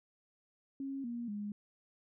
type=tone with pitch steps; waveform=sine; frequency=272.5 / 237.2 / 206.5 Hz; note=C#4 / A#3 / G#3; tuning=-29 / +30 / -10 cents; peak=-37 dBFS; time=0.8-1.52 s; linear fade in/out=2 ms; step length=240 ms; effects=none